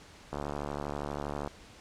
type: click train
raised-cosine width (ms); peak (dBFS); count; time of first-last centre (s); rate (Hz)
1; -21; 84; 0.33-1.475; 72.5
effects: pink hiss -53 dBFS RMS until 1.8 s + low-pass 7000 Hz 12 dB/octave